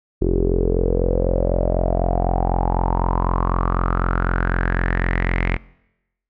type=tone with low-pass filter sweep; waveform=sawtooth; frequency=43.98 Hz; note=F1; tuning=13 cents sharp; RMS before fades=-19 dBFS; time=0.21-5.57 s; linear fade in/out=10 ms; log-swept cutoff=370 to 2200 Hz; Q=7.1; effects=noise-tail reverb RT60 0.9 s tail -23 dB re dry